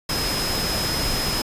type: tone in noise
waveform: sine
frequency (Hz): 5100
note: D#8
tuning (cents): +42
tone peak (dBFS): -26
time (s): 0.09-1.42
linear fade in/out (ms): 5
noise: pink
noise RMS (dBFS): -25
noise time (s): 0.09-1.42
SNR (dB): -4
effects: resampled to 32000 Hz